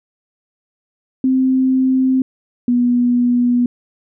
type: tone pair in turn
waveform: sine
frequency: 260.7 / 243.8 Hz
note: C4 / B3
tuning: -6 / -22 cents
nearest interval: minor second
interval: 116 cents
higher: first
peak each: -11 dBFS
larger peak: neither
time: 1.24-2.22 / 2.68-3.66 s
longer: neither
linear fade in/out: 2 ms
effects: none